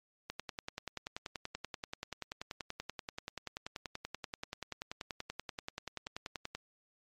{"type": "click train", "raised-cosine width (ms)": 0.2, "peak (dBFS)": -22, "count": 66, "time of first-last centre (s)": [0.3, 6.55], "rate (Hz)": 10.4, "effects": ["MP3 64 kbps"]}